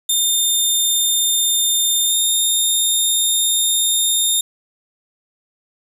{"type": "tone with pitch glide", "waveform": "15% pulse", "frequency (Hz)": [3619, 3657], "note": ["A7", "A#7"], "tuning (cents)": [48, -34], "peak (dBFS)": -8, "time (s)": [0.09, 4.41], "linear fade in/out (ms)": 5, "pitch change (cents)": 18, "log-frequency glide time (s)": [2.06, 2.15], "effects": []}